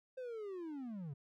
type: linear sweep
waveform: triangle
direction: down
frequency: 525 to 130.81 Hz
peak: -40 dBFS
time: 0.17-1.14 s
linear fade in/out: 10 ms
effects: none